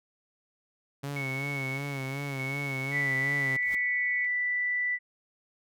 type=tone with vibrato; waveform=sawtooth; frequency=137.5 Hz; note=C#3; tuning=14 cents flat; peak=-29 dBFS; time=1.03-3.57 s; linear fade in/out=10 ms; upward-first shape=sine; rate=2.7 Hz; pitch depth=67 cents each way
type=tone with tremolo; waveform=sine; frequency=2214 Hz; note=C#7; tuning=3 cents flat; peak=-33 dBFS; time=1.16-4.27 s; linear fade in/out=5 ms; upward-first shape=square; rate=0.81 Hz; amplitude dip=50%
type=tone; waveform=sine; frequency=1975.5 Hz; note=B6; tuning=in tune; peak=-26 dBFS; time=2.91-4.99 s; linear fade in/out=50 ms
type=noise with exponential growth; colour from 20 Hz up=pink; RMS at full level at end=-42 dBFS; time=3.53-3.75 s; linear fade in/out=2 ms; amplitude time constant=47 ms
effects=none